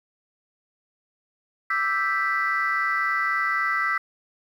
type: chord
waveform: sine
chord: E minor seventh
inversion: third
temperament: equal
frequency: 1174.7 / 1318.5 / 1568 / 1975.5 Hz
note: D6 / E6 / G6 / B6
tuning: 0 / 0 / 0 / 0 cents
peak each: -30 / -25 / -28 / -24 dBFS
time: 1.7-3.98 s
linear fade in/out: 5 ms
effects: tanh soft clip ceiling -14 dBFS + 9-bit

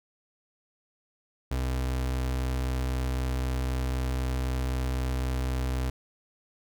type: tone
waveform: 35% pulse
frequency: 63.9 Hz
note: C2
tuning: 40 cents flat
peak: -25 dBFS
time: 1.51-5.9 s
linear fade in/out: 5 ms
effects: none

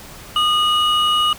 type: tone pair together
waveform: triangle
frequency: 1225.7 / 2912 Hz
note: D#6 / F#7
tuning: -26 / -28 cents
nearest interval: octave + minor third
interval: 1498 cents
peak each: -15 dBFS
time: 0.36-1.33 s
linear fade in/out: 2 ms
effects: pink hiss -38 dBFS RMS until 1.38 s

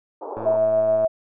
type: band-pass noise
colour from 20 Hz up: pink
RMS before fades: -32 dBFS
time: 0.21-0.57 s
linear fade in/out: 10 ms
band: 340 to 1000 Hz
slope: 48 dB/octave
type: click train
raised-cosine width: 1 ms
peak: -20 dBFS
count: 76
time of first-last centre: 0.37-1.046 s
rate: 111 Hz
type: tone with tremolo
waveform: sine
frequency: 647 Hz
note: E5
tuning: 32 cents flat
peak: -15 dBFS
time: 0.45-1.08 s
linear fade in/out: 20 ms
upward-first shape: sine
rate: 6.9 Hz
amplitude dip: 25%
effects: none

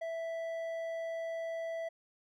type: tone with hard clipping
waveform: sine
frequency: 659.3 Hz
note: E5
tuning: in tune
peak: -37 dBFS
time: 0.01-1.89 s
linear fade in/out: 10 ms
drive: 6 dB
effects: none

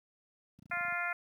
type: clicks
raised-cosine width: 5 ms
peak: -39 dBFS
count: 10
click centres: 0.59 / 0.624 / 0.658 / 0.7 / 0.734 / 0.771 / 0.809 / 0.85 / 0.883 / 0.924 s
type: harmonic tone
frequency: 349.2 Hz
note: F4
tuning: in tune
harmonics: 2 / 3 / 4 / 5 / 6 / 7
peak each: -40 / -45 / -36 / -40 / -38 / -42 dBFS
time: 0.71-1.13 s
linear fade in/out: 5 ms
effects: high-pass 150 Hz 12 dB/octave + 11-bit

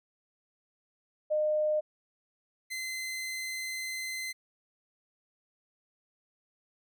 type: tone pair in turn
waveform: sine / sawtooth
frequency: 610 / 2060 Hz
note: D#5 / C7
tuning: -34 / -28 cents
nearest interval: octave + major sixth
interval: 2106 cents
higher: second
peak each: -25 / -31 dBFS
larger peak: first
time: 1.3-1.81 / 2.7-4.33 s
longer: second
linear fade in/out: 20 ms
effects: none

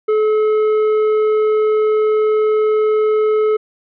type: tone with tanh clipping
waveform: sine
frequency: 429.9 Hz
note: A4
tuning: 40 cents flat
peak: -13 dBFS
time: 0.08-3.57 s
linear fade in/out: 10 ms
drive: 8 dB
effects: none

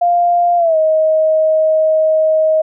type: tone with pitch glide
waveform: sine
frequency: 698.5 to 629.5 Hz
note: F5 to D#5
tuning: 0 to +20 cents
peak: -9 dBFS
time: 0.01-2.62 s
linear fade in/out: 10 ms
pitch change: -180 cents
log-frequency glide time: 0.57-0.77 s
effects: none

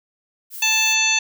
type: noise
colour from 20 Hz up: violet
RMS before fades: -33 dBFS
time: 0.5-0.96 s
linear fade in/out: 50 ms
type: harmonic tone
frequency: 880 Hz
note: A5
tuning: in tune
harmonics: 1 / 2 / 3 / 4 / 5 / 7 / 8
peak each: -29 / -30 / -18 / -24 / -26 / -22 / -30 dBFS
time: 0.62-1.19 s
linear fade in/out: 5 ms
effects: none

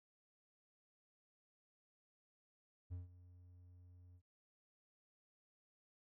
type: tone with ADSR envelope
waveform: triangle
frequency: 89.1 Hz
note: F2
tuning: 35 cents sharp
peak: -40 dBFS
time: 2.9-4.22 s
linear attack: 26 ms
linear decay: 150 ms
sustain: -17 dB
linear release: 65 ms
effects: none

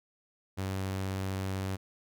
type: tone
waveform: sawtooth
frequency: 95.7 Hz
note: G2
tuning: 41 cents flat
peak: -28 dBFS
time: 0.57-1.77 s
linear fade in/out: 20 ms
effects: none

